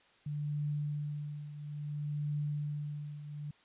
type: tone with tremolo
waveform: sine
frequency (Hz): 147.5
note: D3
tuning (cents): +8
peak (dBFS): -31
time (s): 0.26-3.51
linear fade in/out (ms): 5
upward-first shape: triangle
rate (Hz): 0.59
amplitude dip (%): 75
effects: white hiss -65 dBFS RMS until 3.64 s + resampled to 8000 Hz